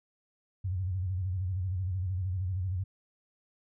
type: tone with vibrato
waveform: sine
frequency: 92.5 Hz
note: F#2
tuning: in tune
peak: -29 dBFS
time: 0.64-2.84 s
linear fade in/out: 10 ms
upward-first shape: square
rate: 13 Hz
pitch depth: 79 cents each way
effects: none